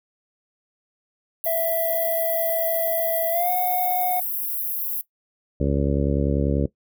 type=high-pass noise; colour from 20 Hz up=pink; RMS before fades=-27 dBFS; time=1.44-5.01 s; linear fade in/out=0 ms; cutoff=12000 Hz; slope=48 dB/octave
type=tone with pitch glide; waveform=triangle; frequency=659.3 to 727.3 Hz; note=E5 to F#5; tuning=0 to -30 cents; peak=-19 dBFS; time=1.46-4.2 s; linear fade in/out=5 ms; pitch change=+170 cents; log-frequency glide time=3.3-3.51 s
type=harmonic tone; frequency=70.2 Hz; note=C#2; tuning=22 cents sharp; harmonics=1 / 2 / 3 / 4 / 5 / 6 / 7 / 8; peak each=-24 / -24 / -27 / -26 / -31 / -30 / -30 / -31 dBFS; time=5.6-6.66 s; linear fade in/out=5 ms
effects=noise-tail reverb RT60 0.1 s tail -18 dB re dry